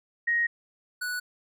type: tone pair in turn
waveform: sine / square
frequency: 1877 / 1476.1 Hz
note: A#6 / F#6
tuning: +11 / -5 cents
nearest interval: major third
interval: 416 cents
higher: first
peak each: -22 / -30 dBFS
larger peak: first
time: 0.27-0.47 / 1.01-1.2 s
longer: first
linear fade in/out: 10 ms
effects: none